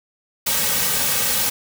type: noise with comb filter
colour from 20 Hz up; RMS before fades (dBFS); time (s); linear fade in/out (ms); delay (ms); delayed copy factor
white; -20; 0.46-1.5; 10; 2.9; -0.8
effects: none